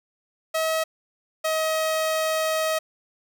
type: tone pair in turn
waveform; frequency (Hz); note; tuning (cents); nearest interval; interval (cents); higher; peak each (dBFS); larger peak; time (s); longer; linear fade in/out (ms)
sawtooth; 640 / 633.7; D#5 / D#5; +49 / +32; unison; 17; first; -18; neither; 0.54-0.84 / 1.44-2.79; second; 10
effects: none